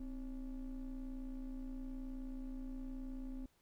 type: ring-modulated tone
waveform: triangle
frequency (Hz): 145.5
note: D3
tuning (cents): -16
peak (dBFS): -37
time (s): 0-3.46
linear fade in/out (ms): 5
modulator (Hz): 116
effects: pink hiss -75 dBFS RMS until 3.61 s